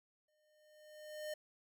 square tone with exponential growth, 609 Hz, D#5, 37 cents flat, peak -40 dBFS, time 0.28-1.34 s, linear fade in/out 5 ms, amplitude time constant 230 ms, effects none

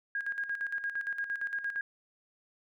sine tone with tremolo, 1630 Hz, G#6, 33 cents flat, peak -30 dBFS, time 0.15-1.81 s, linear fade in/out 2 ms, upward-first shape square, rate 8.7 Hz, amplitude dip 65%, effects none

